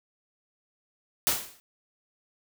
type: noise with exponential decay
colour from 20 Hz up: white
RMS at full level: -21 dBFS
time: 1.27-1.6 s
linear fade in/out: 0 ms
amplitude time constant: 70 ms
effects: none